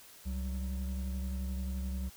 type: tone pair together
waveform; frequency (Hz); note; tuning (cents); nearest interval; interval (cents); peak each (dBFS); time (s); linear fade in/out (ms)
triangle; 66.72 / 188.7; C2 / F#3; +34 / +34; octave + tritone; 1800; -32 / -39; 0.25-2.1; 20
effects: white hiss -55 dBFS RMS until 2.16 s